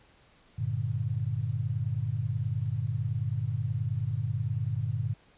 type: chord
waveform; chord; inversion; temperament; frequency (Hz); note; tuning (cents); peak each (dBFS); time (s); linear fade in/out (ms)
sine; G minor; none; equal; 98 / 116.54 / 146.83; G2 / Bb2 / D3; 0 / 0 / 0; -33 / -30 / -34; 0.58-5.14; 10
effects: pink hiss -61 dBFS RMS until 5.37 s + resampled to 8000 Hz